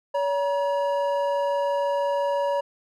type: tone pair together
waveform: triangle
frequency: 567 / 953.6 Hz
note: C#5 / A#5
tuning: +39 / +39 cents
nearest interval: major sixth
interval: 900 cents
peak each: -21 / -25 dBFS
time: 0.14-2.61 s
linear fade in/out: 10 ms
effects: none